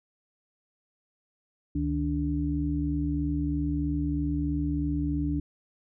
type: tone cluster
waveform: sine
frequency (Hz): 72.2 / 155.3 / 290.7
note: D2 / D#3 / D4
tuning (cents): -29 / -3 / -18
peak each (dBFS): -30 / -32 / -28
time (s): 1.75-5.4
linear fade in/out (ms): 5
effects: none